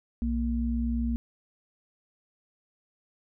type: tone pair together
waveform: sine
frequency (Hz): 61.74 / 233.1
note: B1 / A#3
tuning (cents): 0 / 0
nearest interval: octave + major seventh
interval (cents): 2300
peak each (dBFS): -28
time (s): 0.22-1.16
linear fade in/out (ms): 0
effects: none